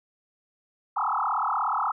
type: tone with frequency modulation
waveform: sine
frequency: 1058 Hz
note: C6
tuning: 19 cents sharp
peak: -23 dBFS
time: 0.96-1.92 s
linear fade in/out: 10 ms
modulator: 36.7 Hz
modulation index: 7.4
effects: none